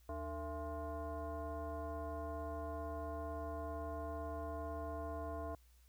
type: tone with frequency modulation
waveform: sine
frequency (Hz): 298.2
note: D4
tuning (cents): +27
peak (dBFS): -40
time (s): 0.09-5.55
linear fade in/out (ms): 2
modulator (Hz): 376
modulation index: 1.8
effects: added 60 Hz sine -63 dBFS peak until 5.88 s + white hiss -73 dBFS RMS until 5.88 s